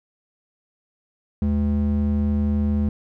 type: ring-modulated tone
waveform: triangle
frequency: 144.9 Hz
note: D3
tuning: 23 cents flat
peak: -13 dBFS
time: 1.42-2.89 s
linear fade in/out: 0 ms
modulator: 66.4 Hz
effects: none